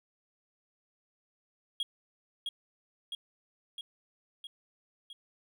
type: tone with echo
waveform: triangle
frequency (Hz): 3283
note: G#7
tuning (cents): -21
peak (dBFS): -28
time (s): 1.8-1.83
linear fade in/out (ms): 2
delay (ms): 660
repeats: 5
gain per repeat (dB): -3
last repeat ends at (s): 5.13
effects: none